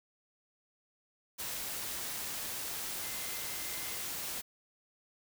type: tone in noise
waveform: sine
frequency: 2072 Hz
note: C7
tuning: 17 cents flat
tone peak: -50 dBFS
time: 3.02-3.98 s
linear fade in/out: 20 ms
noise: white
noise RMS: -39 dBFS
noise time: 1.38-4.42 s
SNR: -14 dB
effects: none